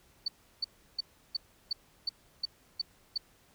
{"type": "tone bursts", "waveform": "sine", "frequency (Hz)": 4516, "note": "C#8", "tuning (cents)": 31, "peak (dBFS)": -28, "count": 9, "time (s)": [0.26, 3.178], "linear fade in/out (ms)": 5, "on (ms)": 22, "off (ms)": 340, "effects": ["pink hiss -64 dBFS RMS until 3.54 s"]}